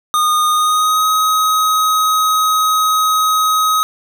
square tone with pitch glide, 1228 to 1264.7 Hz, D#6 to D#6, -23 to +28 cents, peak -12 dBFS, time 0.14-3.83 s, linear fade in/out 0 ms, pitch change +51 cents, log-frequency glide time 0.5-1.06 s, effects none

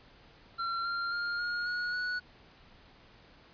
square tone with pitch steps, 1365 / 1385.7 / 1406.6 / 1427.9 / 1449.5 / 1471.4 Hz, F6 / F6 / F6 / F6 / F#6 / F#6, -40 / -14 / +12 / +38 / -36 / -10 cents, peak -32 dBFS, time 0.58-2.2 s, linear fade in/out 20 ms, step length 270 ms, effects pink hiss -58 dBFS RMS until 3.53 s + resampled to 11025 Hz

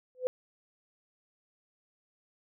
sine tone with exponential growth, 506 Hz, B4, 42 cents sharp, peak -22 dBFS, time 0.15-0.27 s, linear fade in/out 0 ms, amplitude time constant 25 ms, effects none

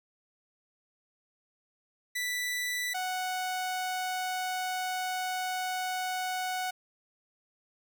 sawtooth tone pair in turn, 1975.5 / 740 Hz, B6 / F#5, 0 / 0 cents, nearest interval octave + perfect fourth, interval 1700 cents, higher first, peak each -27 dBFS, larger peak neither, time 2.15-2.94 / 2.94-6.71 s, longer second, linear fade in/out 10 ms, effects none

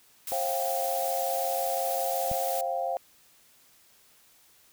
blue noise, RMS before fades -35 dBFS, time 0.27-2.61 s, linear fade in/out 2 ms
sine chord, C suspended fourth, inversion none, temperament equal with one note detuned, 532.7 / 698.5 / 784 Hz, C5 / F5 / G5, +31 / 0 / 0 cents, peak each -32 / -30 / -33 dBFS, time 0.32-2.97 s, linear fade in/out 0 ms
click, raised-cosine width 5 ms, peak -24 dBFS, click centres 2.315 s
effects white hiss -60 dBFS RMS until 4.72 s

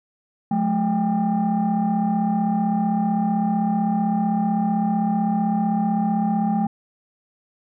sine tone cluster, 180 / 215.7 / 796 Hz, F#3 / A3 / G5, -47 / -34 / +26 cents, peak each -23 / -19 / -23 dBFS, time 0.51-6.67 s, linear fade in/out 5 ms, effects tanh soft clip ceiling -13 dBFS

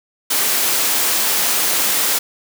white high-pass noise, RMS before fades -17 dBFS, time 0.3-2.19 s, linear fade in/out 10 ms, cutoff 230 Hz, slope 12 dB/octave, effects none

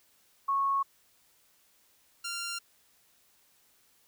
sine / 10% pulse tone pair in turn, 1101 / 1387.2 Hz, C#6 / F6, -12 / -12 cents, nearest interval major third, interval 400 cents, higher second, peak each -25 / -26 dBFS, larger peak first, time 0.48-0.83 / 2.24-2.59 s, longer neither, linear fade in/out 10 ms, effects white hiss -66 dBFS RMS until 4.07 s

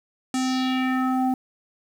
square tone with low-pass filter sweep, 258.4 Hz, C4, 21 cents flat, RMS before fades -23 dBFS, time 0.34-1.34 s, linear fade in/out 2 ms, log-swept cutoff 8400 to 640 Hz, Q 2.5, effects 8-bit

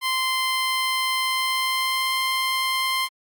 15% pulse tone with pitch glide, 1040 to 1048.4 Hz, C6 to C6, -11 to +3 cents, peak -15 dBFS, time 0.01-3.09 s, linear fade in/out 50 ms, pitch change +14 cents, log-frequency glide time 1.25-2.19 s, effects AAC 64 kbps

